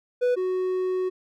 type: tone pair in turn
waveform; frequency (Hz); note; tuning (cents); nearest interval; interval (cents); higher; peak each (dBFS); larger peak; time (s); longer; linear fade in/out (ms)
triangle; 493.9 / 370; B4 / F#4; 0 / 0; perfect fourth; 500; first; -17 / -21; first; 0.21-0.36 / 0.36-1.1; second; 20
effects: none